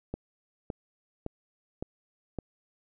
click train, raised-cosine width 2 ms, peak -20 dBFS, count 5, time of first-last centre 0.14-2.387 s, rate 1.78 Hz, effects none

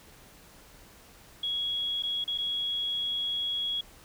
sine tone with dropouts, 3330 Hz, G#7, 4 cents sharp, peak -28 dBFS, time 1.43-3.81 s, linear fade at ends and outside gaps 5 ms, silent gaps 2.025-2.034 / 2.242-2.277 / 2.378-2.384 s, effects pink hiss -54 dBFS RMS until 4.04 s

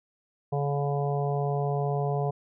harmonic tone, 142.3 Hz, C#3, 46 cents sharp, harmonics 1 / 3 / 4 / 5 / 6 / 7, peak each -27 / -31 / -37 / -32 / -42 / -41 dBFS, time 0.52-2.31 s, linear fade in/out 10 ms, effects none

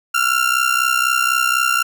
30% pulse ring-modulated tone, 1383 Hz, F6, 17 cents flat, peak -9 dBFS, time 0.14-1.83 s, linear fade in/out 10 ms, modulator 32 Hz, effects none

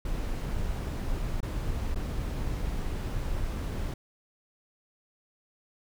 brown noise with dropouts, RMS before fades -31 dBFS, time 0.05-3.94 s, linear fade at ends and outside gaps 5 ms, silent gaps 1.406-1.428 / 1.947-1.957 s, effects none

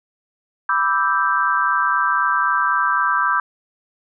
sine chord, E minor seventh, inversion second, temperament equal, 987.8 / 1174.7 / 1318.5 / 1568 Hz, B5 / D6 / E6 / G6, 0 / 0 / 0 / 0 cents, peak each -22 / -20 / -22 / -20 dBFS, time 0.69-3.4 s, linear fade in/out 2 ms, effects none

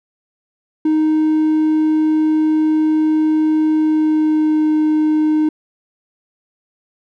triangle tone with pitch glide, 311.1 to 308.1 Hz, D#4 to D#4, 0 to -17 cents, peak -9 dBFS, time 0.85-5.49 s, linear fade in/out 5 ms, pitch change -17 cents, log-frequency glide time 3.74-4.72 s, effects tanh soft clip ceiling -5 dBFS

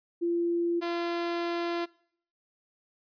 sine / sawtooth tone pair in turn, 342.6 / 342.6 Hz, F4 / F4, -33 / -33 cents, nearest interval unison, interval 0 cents, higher neither, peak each -25 dBFS, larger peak neither, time 0.21-0.81 / 0.81-1.86 s, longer second, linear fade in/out 20 ms, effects noise-tail reverb RT60 0.6 s tail -22 dB re dry + resampled to 11025 Hz

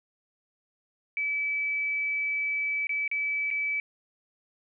sine tone with dropouts, 2300 Hz, D7, 37 cents flat, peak -26 dBFS, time 1.17-3.8 s, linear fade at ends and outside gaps 1 ms, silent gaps 2.87-2.893 / 3.078-3.114 / 3.504-3.511 s, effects none

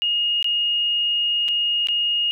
sine tone with dropouts, 2858 Hz, F7, 39 cents sharp, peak -18 dBFS, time 0.02-2.31 s, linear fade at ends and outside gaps 0 ms, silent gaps 0.427-0.444 / 1.482-1.486 / 1.871-1.886 s, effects none

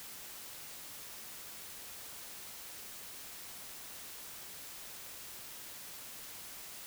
silence, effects white hiss -48 dBFS RMS until 6.86 s

